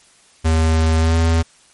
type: tone with pitch glide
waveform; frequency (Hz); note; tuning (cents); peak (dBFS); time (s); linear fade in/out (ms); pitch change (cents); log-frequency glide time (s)
square; 80.3 to 82.22; E2 to E2; -45 to -4; -13; 0.44-1.43; 20; +41; 0.97-1.18
effects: white hiss -51 dBFS RMS until 1.73 s + MP3 48 kbps